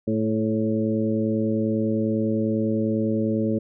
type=harmonic tone with a mistuned harmonic; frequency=110 Hz; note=A2; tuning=in tune; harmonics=1 / 2 / 3 / 4 / 5; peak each=-29 / -23 / -27 / -29 / -30 dBFS; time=0.07-3.59 s; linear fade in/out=10 ms; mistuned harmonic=4; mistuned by=-30 cents; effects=none